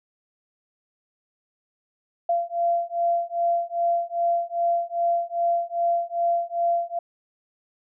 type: beating tone pair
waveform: sine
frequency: 685 / 687.5 Hz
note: F5 / F5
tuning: -34 / -27 cents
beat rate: 2.5 Hz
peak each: -24 dBFS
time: 2.29-6.99 s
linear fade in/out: 5 ms
effects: none